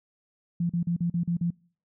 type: tone bursts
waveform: sine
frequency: 171.9 Hz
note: F3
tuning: 27 cents flat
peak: -23 dBFS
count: 7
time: 0.6-1.505 s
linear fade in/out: 5 ms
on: 95 ms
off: 40 ms
effects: noise-tail reverb RT60 0.5 s tail -26 dB re dry